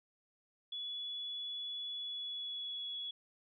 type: tone with pitch glide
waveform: sine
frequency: 3410 to 3373 Hz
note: G#7 to G#7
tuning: +45 to +26 cents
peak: -39 dBFS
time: 0.72-3.11 s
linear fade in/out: 5 ms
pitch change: -19 cents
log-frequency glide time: 1.95-2.9 s
effects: none